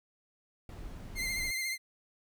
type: noise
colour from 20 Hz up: brown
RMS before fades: -43 dBFS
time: 0.69-1.51 s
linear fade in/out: 2 ms
type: tone with vibrato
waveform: sawtooth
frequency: 2092 Hz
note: C7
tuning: 1 cent flat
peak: -29 dBFS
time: 1.15-1.78 s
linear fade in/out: 50 ms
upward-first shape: triangle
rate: 14 Hz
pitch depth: 44 cents each way
effects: none